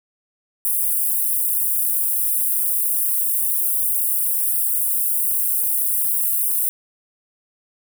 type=high-pass noise; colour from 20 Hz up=white; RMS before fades=-20 dBFS; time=0.65-6.69 s; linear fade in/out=0 ms; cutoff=9300 Hz; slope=48 dB/octave; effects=none